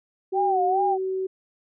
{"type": "tone", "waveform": "sine", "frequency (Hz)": 378.2, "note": "F#4", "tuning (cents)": 38, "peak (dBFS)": -24, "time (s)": [0.32, 1.27], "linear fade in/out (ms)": 10}
{"type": "tone with vibrato", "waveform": "sine", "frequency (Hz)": 760, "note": "F#5", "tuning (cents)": 46, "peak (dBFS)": -20, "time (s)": [0.33, 0.98], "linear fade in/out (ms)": 50, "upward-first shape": "sine", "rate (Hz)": 2.4, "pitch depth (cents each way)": 110}
{"effects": []}